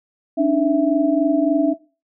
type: tone cluster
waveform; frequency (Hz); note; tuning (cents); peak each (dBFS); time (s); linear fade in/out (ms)
sine; 280.8 / 304.3 / 661; C#4 / D#4 / E5; +22 / -38 / +5; -18; 0.37-1.74; 20
effects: noise-tail reverb RT60 0.3 s tail -17 dB re dry